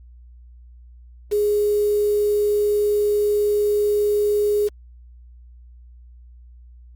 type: tone with quantisation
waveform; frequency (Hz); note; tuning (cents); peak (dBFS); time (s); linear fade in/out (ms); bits
sine; 415.3; G#4; 0; -16; 1.31-4.69; 20; 6
effects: added 60 Hz sine -42 dBFS peak until 6.95 s + Opus 48 kbps